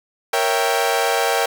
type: chord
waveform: sawtooth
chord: A# diminished seventh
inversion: none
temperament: equal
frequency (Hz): 466.2 / 554.4 / 659.3 / 784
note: A#4 / C#5 / E5 / G5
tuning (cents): 0 / 0 / 0 / 0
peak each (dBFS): -18 / -20 / -20 / -17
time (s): 0.33-1.46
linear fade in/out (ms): 5
effects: none